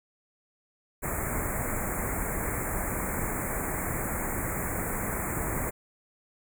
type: band-stop noise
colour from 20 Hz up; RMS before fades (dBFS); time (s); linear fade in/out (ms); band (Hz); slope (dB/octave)
pink; -31; 1.02-5.71; 20; 2300 to 7000; 96
effects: none